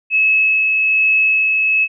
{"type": "tone with tremolo", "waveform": "sine", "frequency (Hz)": 2586, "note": "E7", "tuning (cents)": -34, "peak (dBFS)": -10, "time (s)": [0.1, 1.88], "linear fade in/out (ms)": 50, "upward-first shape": "sine", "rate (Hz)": 1.2, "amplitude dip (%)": 25, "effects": []}